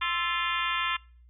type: harmonic tone with a mistuned harmonic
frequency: 348.6 Hz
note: F4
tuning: 3 cents flat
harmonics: 3 / 4 / 5 / 6 / 7 / 8 / 9 / 10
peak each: -32 / -33 / -34 / -35 / -35 / -36 / -37 / -37 dBFS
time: 0.01-0.97 s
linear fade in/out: 10 ms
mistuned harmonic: 4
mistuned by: -82 cents
effects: noise-tail reverb RT60 0.5 s tail -26 dB re dry + added 60 Hz sine -52 dBFS peak until 1.29 s